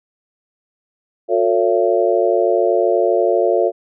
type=harmonic tone with a mistuned harmonic; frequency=112.5 Hz; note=A2; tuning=39 cents sharp; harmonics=3 / 4 / 5 / 6; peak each=-18 / -18 / -18 / -18 dBFS; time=1.28-3.72 s; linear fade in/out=50 ms; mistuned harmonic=3; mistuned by=+120 cents; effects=none